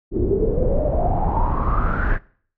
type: noise with low-pass filter sweep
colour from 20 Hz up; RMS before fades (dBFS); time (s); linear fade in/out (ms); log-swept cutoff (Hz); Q
brown; -19; 0.11-2.19; 50; 340 to 1700; 10
effects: noise-tail reverb RT60 0.5 s tail -21 dB re dry